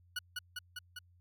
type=tone with echo; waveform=20% pulse; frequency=1466 Hz; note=F#6; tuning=16 cents flat; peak=-30 dBFS; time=0.16-0.19 s; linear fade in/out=5 ms; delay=200 ms; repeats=4; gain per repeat=-2 dB; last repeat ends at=0.99 s; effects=added 88 Hz sine -62 dBFS peak until 1.2 s